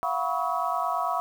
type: tone cluster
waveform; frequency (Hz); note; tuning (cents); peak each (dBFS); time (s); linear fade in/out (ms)
sine; 685 / 734 / 980 / 1116 / 1283; F5 / F#5 / B5 / C#6 / E6; -34 / -14 / -14 / +11 / -47; -31 / -31 / -31 / -30 / -32; 0.03-1.2; 0
effects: 8-bit